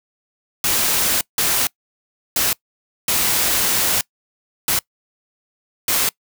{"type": "noise bursts at uneven times", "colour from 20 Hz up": "white", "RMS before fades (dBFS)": -18, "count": 6, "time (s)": [[0.64, 1.21], [1.38, 1.67], [2.36, 2.53], [3.08, 4.01], [4.68, 4.79], [5.88, 6.09]], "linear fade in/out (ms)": 2, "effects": ["noise-tail reverb RT60 0.1 s tail -24 dB re dry"]}